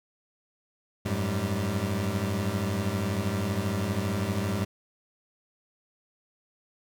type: tone cluster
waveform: 25% pulse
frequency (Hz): 92.7 / 105.3 / 195.2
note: F#2 / G#2 / G3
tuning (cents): +4 / +24 / -7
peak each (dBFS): -28 / -26 / -29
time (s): 1.05-4.65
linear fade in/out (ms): 10
effects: none